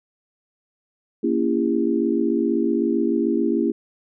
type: chord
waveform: sine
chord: A# diminished seventh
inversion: none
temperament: just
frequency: 233.1 / 279.7 / 335.6 / 402.8 Hz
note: A#3 / C#4 / E4 / G4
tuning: 0 / +16 / +31 / +47 cents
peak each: -23 / -24 / -22 / -25 dBFS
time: 1.23-3.72 s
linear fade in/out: 10 ms
effects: none